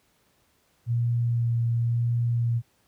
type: tone with vibrato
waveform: sine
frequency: 117.9 Hz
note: A#2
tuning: 20 cents sharp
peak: -21 dBFS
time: 0.86-2.62 s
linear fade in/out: 50 ms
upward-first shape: sine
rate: 0.95 Hz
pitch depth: 13 cents each way
effects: pink hiss -66 dBFS RMS until 2.87 s + high-pass 60 Hz 12 dB/octave